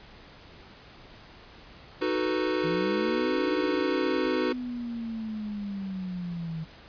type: chord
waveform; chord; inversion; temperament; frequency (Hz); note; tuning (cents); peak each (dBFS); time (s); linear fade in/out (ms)
square; B dominant seventh; first; equal; 311.1 / 370 / 440 / 493.9; D#4 / F#4 / A4 / B4; 0 / 0 / 0 / 0; -31 / -30 / -35 / -32; 2.01-4.53; 10
type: linear two-way sweep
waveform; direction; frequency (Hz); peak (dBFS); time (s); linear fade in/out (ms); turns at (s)
sine; up then down; 158 to 296.5 to 158; -31; 2.63-6.65; 20; 3.54
effects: pink hiss -50 dBFS RMS until 6.88 s + resampled to 11025 Hz